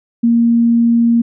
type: tone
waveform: sine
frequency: 233.5 Hz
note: A#3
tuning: 3 cents sharp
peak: -8 dBFS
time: 0.23-1.22 s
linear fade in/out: 10 ms
effects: none